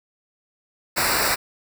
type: noise with comb filter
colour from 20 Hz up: pink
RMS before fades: -21 dBFS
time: 0.96-1.36 s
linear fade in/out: 20 ms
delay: 0.31 ms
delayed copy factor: -0.85
effects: none